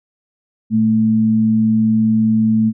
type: tone pair together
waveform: sine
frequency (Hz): 114.87 / 220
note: A#2 / A3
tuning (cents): -25 / 0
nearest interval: major seventh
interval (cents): 1125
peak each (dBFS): -22 / -11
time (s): 0.7-2.73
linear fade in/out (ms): 50
effects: none